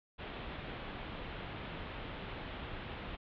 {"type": "low-pass noise", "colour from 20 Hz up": "pink", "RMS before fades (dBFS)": -44, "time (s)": [0.18, 3.17], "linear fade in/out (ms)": 20, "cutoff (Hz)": 3600, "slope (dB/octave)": 48, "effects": []}